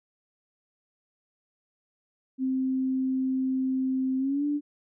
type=tone with pitch glide; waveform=sine; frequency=261.6 to 291.9 Hz; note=C4 to D4; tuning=0 to -10 cents; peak=-24 dBFS; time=2.38-4.61 s; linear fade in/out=50 ms; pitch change=+190 cents; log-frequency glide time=4.18-4.45 s; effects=none